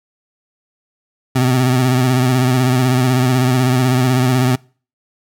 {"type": "tone with vibrato", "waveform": "25% pulse", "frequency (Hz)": 127.5, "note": "C3", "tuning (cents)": -44, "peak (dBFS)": -8, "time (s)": [1.35, 4.56], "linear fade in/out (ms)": 10, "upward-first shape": "sine", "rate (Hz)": 16, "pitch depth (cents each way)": 55, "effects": ["noise-tail reverb RT60 0.4 s tail -25 dB re dry"]}